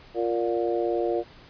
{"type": "harmonic tone with a mistuned harmonic", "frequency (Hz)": 116.54, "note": "A#2", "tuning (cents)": 0, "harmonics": [3, 4, 5, 6], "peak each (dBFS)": [-26, -28, -30, -32], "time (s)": [0.14, 1.24], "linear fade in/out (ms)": 50, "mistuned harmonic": 6, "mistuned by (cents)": 37, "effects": ["pink hiss -50 dBFS RMS until 1.49 s", "resampled to 11025 Hz"]}